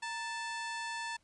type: harmonic tone with a mistuned harmonic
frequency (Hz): 880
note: A5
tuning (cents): 0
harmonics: 1 / 2 / 3 / 4 / 5 / 6 / 7 / 8 / 9 / 10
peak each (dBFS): -40 / -41 / -46 / -50 / -49 / -53 / -57 / -55 / -56 / -55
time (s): 0.02-1.17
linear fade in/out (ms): 10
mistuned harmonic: 1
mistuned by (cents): +95
effects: pink hiss -72 dBFS RMS until 1.23 s + resampled to 22050 Hz